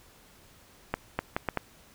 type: accelerating click train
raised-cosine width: 0.5 ms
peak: -12 dBFS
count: 5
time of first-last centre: 0.94-1.573 s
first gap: 250 ms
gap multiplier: 0.7
effects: pink hiss -57 dBFS RMS until 1.94 s